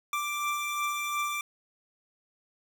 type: beating tone pair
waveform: 25% pulse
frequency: 1174 / 1176.8 Hz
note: D6 / D6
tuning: -1 / +3 cents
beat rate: 2.8 Hz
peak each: -34 / -26 dBFS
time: 0.13-1.41 s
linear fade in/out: 2 ms
effects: none